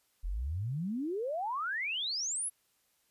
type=exponential sweep; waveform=sine; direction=up; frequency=39.12 to 11400 Hz; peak=-32 dBFS; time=0.23-2.5 s; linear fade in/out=20 ms; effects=white hiss -73 dBFS RMS until 3.1 s + resampled to 32000 Hz